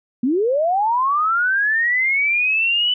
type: linear sweep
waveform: sine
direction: up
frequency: 228.8 to 3000 Hz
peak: -15 dBFS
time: 0.23-2.94 s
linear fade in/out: 5 ms
effects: none